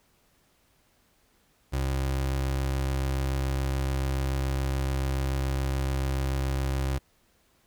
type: tone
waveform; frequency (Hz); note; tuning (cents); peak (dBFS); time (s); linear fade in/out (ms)
30% pulse; 67; C2; +42; -23; 1.72-6.99; 20
effects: pink hiss -66 dBFS RMS until 7.66 s